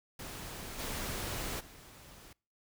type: noise with level steps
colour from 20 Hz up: pink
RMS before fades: -44 / -38 / -54 dBFS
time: 0.19-2.33 s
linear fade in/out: 5 ms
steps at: 0.78 / 1.59 s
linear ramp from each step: 20 ms
effects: noise-tail reverb RT60 0.4 s tail -26 dB re dry